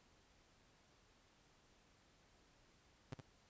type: tone with echo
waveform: sawtooth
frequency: 130.81 Hz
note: C3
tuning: in tune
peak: -39 dBFS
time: 3.12-3.14 s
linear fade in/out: 5 ms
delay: 67 ms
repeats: 1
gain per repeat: -6 dB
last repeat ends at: 3.207 s
effects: pink hiss -71 dBFS RMS until 3.49 s + resampled to 16000 Hz